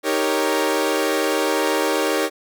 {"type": "chord", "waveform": "sawtooth", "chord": "Eb dominant seventh", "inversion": "none", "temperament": "equal", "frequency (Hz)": [311.1, 392, 466.2, 554.4], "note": ["Eb4", "G4", "Bb4", "Db5"], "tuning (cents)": [0, 0, 0, 0], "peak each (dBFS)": -20, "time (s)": [0.03, 2.3], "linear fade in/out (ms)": 50, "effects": []}